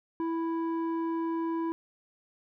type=tone with low-pass filter; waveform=square; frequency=329.6 Hz; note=E4; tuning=in tune; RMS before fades=-31 dBFS; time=0.2-1.72 s; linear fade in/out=0 ms; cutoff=920 Hz; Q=1.5; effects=none